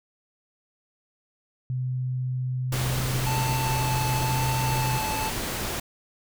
sine tone, 127.5 Hz, C3, 44 cents flat, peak -25 dBFS, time 1.7-4.98 s, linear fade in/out 0 ms
pink noise, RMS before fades -30 dBFS, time 2.72-5.8 s, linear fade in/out 5 ms
square tone with vibrato, 880 Hz, A5, in tune, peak -29 dBFS, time 3.26-5.3 s, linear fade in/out 10 ms, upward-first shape sine, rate 0.97 Hz, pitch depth 18 cents each way
effects none

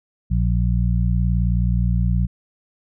harmonic tone, 59 Hz, A#1, 22 cents sharp, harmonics 1 / 2 / 3, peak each -18 / -21 / -23 dBFS, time 0.3-2.27 s, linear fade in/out 20 ms, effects none

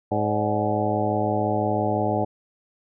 harmonic tone with a mistuned harmonic, 105.9 Hz, G#2, 34 cents sharp, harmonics 1 / 2 / 3 / 4 / 5 / 6 / 7 / 8, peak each -28 / -29 / -29 / -30 / -30 / -28 / -27 / -30 dBFS, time 0.11-2.25 s, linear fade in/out 10 ms, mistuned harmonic 6, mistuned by -82 cents, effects none

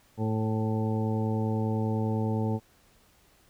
harmonic tone with a mistuned harmonic, 110 Hz, A2, in tune, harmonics 1 / 2 / 3 / 4 / 5 / 7 / 8, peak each -28 / -30 / -37 / -35 / -40 / -41 / -40 dBFS, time 0.17-2.6 s, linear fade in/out 50 ms, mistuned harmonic 5, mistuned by -17 cents, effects pink hiss -62 dBFS RMS until 3.49 s

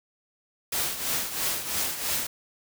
white noise with tremolo, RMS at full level -26 dBFS, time 0.72-2.27 s, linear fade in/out 5 ms, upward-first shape triangle, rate 3 Hz, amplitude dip 70%, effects none

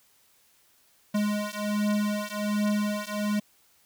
square beating tone pair, 207.7 / 209 Hz, G#3 / G#3, 0 / +11 cents, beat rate 1.3 Hz, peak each -29 dBFS, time 1.14-3.4 s, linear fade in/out 10 ms, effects white hiss -63 dBFS RMS until 3.85 s

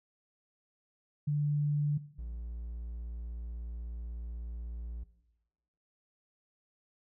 sine / triangle tone pair in turn, 146.83 / 58.14 Hz, D3 / A#1, 0 / -4 cents, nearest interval octave + major third, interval 1604 cents, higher first, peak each -27 / -36 dBFS, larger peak first, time 1.27-1.98 / 2.18-5.04 s, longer second, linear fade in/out 10 ms, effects noise-tail reverb RT60 1.0 s tail -17 dB re dry

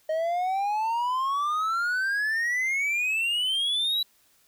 triangle exponential sweep, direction up, 622 to 3951 Hz, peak -22 dBFS, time 0.09-4.03 s, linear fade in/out 5 ms, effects white hiss -63 dBFS RMS until 4.47 s

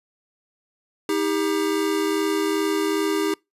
square tone pair together, 317.2 / 399.7 Hz, D#4 / G4, +33 / +34 cents, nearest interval major third, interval 401 cents, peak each -24 dBFS, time 1.09-3.34 s, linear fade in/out 2 ms, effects noise-tail reverb RT60 0.2 s tail -25 dB re dry + resampled to 32000 Hz

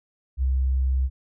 sine tone, 65.41 Hz, C2, in tune, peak -19 dBFS, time 0.37-1.1 s, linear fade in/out 50 ms, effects none

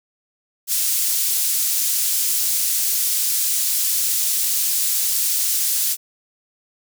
pink high-pass noise, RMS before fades -20 dBFS, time 0.67-5.97 s, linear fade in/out 50 ms, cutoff 6900 Hz, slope 12 dB/octave, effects none

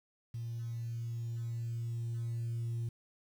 sine tone with level ramp, 116.54 Hz, A#2, in tune, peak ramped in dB -36 to -31 dBFS, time 0.34-2.89 s, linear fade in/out 5 ms, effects tanh soft clip ceiling -32 dBFS + 10-bit

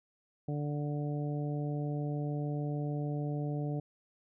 harmonic tone, 146.83 Hz, D3, in tune, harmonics 1 / 2 / 3 / 4 / 5, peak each -33 / -39 / -43 / -45 / -47 dBFS, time 0.48-3.8 s, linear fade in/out 5 ms, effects none

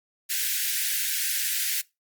white high-pass noise, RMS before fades -27 dBFS, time 0.29-1.82 s, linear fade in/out 20 ms, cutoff 1500 Hz, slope 96 dB/octave, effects noise-tail reverb RT60 0.2 s tail -20 dB re dry + Opus 32 kbps

